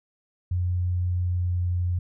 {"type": "tone with pitch glide", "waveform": "sine", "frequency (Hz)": [89.4, 88.78], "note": ["F2", "F2"], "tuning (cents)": [41, 29], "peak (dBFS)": -22, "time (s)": [0.51, 1.99], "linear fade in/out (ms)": 5, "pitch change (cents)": -12, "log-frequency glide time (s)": [1.17, 1.66], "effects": []}